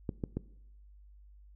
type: clicks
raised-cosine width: 3 ms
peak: -20 dBFS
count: 3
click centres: 0.092 / 0.238 / 0.37 s
effects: noise-tail reverb RT60 0.8 s tail -20 dB re dry + added 50 Hz sine -53 dBFS peak until 1.55 s